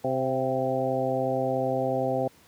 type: harmonic tone with a mistuned harmonic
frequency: 130.81 Hz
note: C3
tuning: in tune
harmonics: 1 / 2 / 3 / 4 / 5 / 6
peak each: -33 / -32 / -33 / -28 / -30 / -32 dBFS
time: 0.04-2.28 s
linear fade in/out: 5 ms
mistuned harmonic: 5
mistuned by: +36 cents
effects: pink hiss -57 dBFS RMS until 2.47 s + high-pass 80 Hz 12 dB/octave